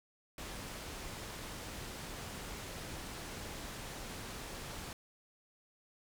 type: low-pass noise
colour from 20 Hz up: pink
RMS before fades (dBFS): -45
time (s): 0.38-4.93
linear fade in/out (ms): 2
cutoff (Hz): 11000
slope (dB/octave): 12
effects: none